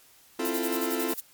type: chord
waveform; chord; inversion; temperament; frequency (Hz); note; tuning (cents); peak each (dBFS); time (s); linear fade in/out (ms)
40% pulse; F major seventh; second; equal with one note detuned; 261.6 / 329.6 / 347.8 / 440; C4 / E4 / F4 / A4; 0 / 0 / -7 / 0; -32; 0.39-1.14; 5
type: noise with tremolo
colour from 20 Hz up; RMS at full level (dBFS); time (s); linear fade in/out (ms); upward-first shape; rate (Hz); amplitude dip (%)
violet; -32; 0.45-1.2; 0; square; 11; 75
effects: white hiss -57 dBFS RMS until 1.33 s + MP3 96 kbps